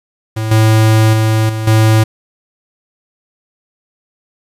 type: tone with level steps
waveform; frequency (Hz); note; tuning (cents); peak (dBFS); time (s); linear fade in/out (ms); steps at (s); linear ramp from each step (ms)
square; 110; A2; 0; -16 / -7 / -10 / -17 / -7; 0.36-2.04; 10; 0.51 / 1.13 / 1.49 / 1.67; 5
effects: resampled to 32000 Hz + 8-bit